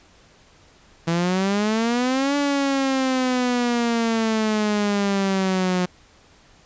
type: exponential two-way sweep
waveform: sawtooth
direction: up then down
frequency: 164.81 to 287.7 to 179.5 Hz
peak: -15 dBFS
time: 1.07-5.86 s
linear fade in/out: 10 ms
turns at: 2.36 s
effects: pink hiss -53 dBFS RMS until 6.65 s + resampled to 16000 Hz